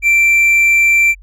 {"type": "tone", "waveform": "triangle", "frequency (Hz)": 2349, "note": "D7", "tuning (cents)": 0, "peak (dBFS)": -6, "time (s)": [0.02, 1.15], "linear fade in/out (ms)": 50, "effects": ["added 46 Hz sine -36 dBFS peak until 1.22 s"]}